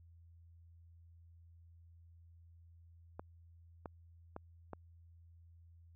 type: clicks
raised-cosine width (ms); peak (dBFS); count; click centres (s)
1; -30; 4; 3.195 / 3.858 / 4.364 / 4.733
effects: added 84 Hz sine -58 dBFS peak until 5.95 s